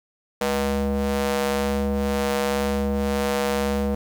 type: ring-modulated tone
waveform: sawtooth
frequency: 138.2 Hz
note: C#3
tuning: 5 cents flat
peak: -14 dBFS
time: 0.41-3.95 s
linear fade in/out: 5 ms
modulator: 346 Hz
effects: 8-bit